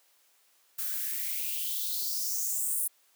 violet noise with high-pass filter sweep, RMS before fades -32 dBFS, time 0.78-2.88 s, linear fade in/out 10 ms, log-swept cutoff 1300 to 10000 Hz, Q 4.5, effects white hiss -66 dBFS RMS until 3.15 s + high-pass 400 Hz 12 dB/octave

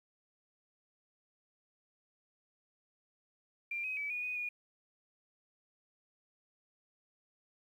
sine tone with pitch steps, 2379 / 2526 / 2295 / 2456 / 2487 / 2446 Hz, D7 / D#7 / D7 / D#7 / D#7 / D#7, +22 / +26 / -40 / -23 / -1 / -30 cents, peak -35 dBFS, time 3.71-4.49 s, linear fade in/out 5 ms, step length 130 ms, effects 11-bit

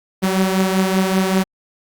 sawtooth beating tone pair, 188.3 / 193.5 Hz, F#3 / G3, +31 / -22 cents, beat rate 5.2 Hz, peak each -12 / -17 dBFS, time 0.22-1.44 s, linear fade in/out 20 ms, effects Opus 48 kbps

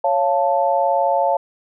sine chord, Db augmented, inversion none, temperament equal with one note detuned, 554.4 / 693.2 / 880 Hz, Db5 / F5 / A5, 0 / -13 / 0 cents, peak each -19 dBFS, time 0.04-1.37 s, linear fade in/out 5 ms, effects none

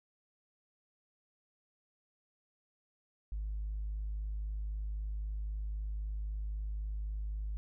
triangle tone with tanh clipping, 51.91 Hz, G#1, in tune, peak -35 dBFS, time 3.32-7.57 s, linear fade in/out 0 ms, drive 5 dB, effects none

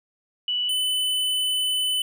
sine / square tone pair in turn, 2960 / 3010 Hz, F#7 / F#7, 0 / +29 cents, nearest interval unison, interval 29 cents, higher second, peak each -22 dBFS, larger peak neither, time 0.48-0.69 / 0.69-2.02 s, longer second, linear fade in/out 2 ms, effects none

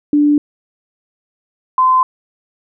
sine tone pair in turn, 293.7 / 1029.2 Hz, D4 / C6, 0 / -29 cents, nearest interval octave + minor seventh, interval 2171 cents, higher second, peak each -8 dBFS, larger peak neither, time 0.13-0.38 / 1.78-2.03 s, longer neither, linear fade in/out 2 ms, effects none

